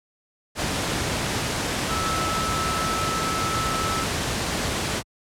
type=tone in noise; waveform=sine; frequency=1309 Hz; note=E6; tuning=13 cents flat; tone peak=-26 dBFS; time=1.88-4.06 s; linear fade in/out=50 ms; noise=pink; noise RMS=-25 dBFS; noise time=0.55-5.03 s; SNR=-4 dB; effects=high-pass 60 Hz 12 dB/octave + low-pass 9000 Hz 12 dB/octave